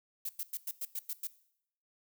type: noise bursts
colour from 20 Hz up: violet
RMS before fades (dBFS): -37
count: 8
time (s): 0.25-1.272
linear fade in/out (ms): 5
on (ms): 42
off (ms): 98
effects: noise-tail reverb RT60 0.7 s tail -18 dB re dry